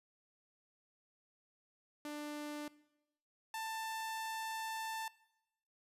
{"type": "tone pair in turn", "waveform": "sawtooth", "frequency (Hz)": [296.4, 888.2], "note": ["D4", "A5"], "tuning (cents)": [16, 16], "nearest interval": "octave + perfect fifth", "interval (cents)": 1900, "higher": "second", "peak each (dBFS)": [-38, -36], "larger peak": "second", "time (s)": [[2.05, 2.68], [3.54, 5.08]], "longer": "second", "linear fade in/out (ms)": 2, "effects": ["noise-tail reverb RT60 0.9 s tail -20 dB re dry", "resampled to 32000 Hz"]}